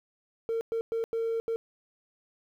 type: tone bursts at uneven times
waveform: triangle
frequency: 455.8 Hz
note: A#4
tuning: 39 cents flat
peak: -24 dBFS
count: 5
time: 0.49-0.61 / 0.72-0.81 / 0.92-1.04 / 1.13-1.4 / 1.48-1.56 s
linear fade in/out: 0 ms
effects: tanh soft clip ceiling -23 dBFS + 11-bit